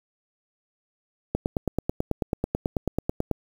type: click train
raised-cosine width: 2 ms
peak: -10 dBFS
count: 19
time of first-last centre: 1.35-3.313 s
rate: 9.17 Hz
effects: 7-bit